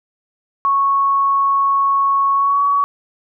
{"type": "tone with pitch glide", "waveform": "sine", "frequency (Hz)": [1105, 1128.9], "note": ["C#6", "C#6"], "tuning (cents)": [-6, 31], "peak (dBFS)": -12, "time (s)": [0.65, 2.84], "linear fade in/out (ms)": 0, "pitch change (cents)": 37, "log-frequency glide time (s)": [2.34, 2.63], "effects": []}